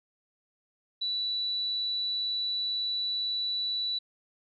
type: tone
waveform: sine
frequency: 3951 Hz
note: B7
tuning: in tune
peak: -28 dBFS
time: 1.01-3.99 s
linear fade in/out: 10 ms
effects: none